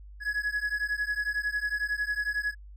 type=beating tone pair; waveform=triangle; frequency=1676 / 1687 Hz; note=G#6 / G#6; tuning=+15 / +27 cents; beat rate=11 Hz; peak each=-29 dBFS; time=0.2-2.55 s; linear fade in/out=50 ms; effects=added 50 Hz sine -44 dBFS peak until 2.76 s